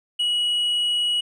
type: tone with tanh clipping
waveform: sine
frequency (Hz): 2916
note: F#7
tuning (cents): -26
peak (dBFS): -20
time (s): 0.19-1.21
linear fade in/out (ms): 10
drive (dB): 3
effects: none